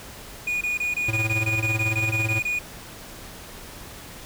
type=tone bursts; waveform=triangle; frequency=2455 Hz; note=D#7; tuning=24 cents flat; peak=-21 dBFS; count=13; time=0.47-2.59 s; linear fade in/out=5 ms; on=140 ms; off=25 ms
type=tone with tremolo; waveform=square; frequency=110 Hz; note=A2; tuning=in tune; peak=-23 dBFS; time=1.08-2.4 s; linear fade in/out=5 ms; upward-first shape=sine; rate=18 Hz; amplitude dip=65%
effects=pink hiss -41 dBFS RMS until 4.25 s